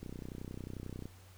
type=click train; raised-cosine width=3 ms; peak=-30 dBFS; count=33; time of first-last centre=0.03-1.056 s; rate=31.2 Hz; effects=added 93 Hz sine -55 dBFS peak until 1.37 s + pink hiss -61 dBFS RMS until 1.37 s